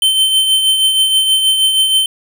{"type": "tone with tremolo", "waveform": "square", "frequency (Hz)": 3091, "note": "G7", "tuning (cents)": -25, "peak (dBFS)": -8, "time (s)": [0.02, 2.06], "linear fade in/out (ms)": 2, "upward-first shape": "triangle", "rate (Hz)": 6.3, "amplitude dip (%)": 50, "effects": []}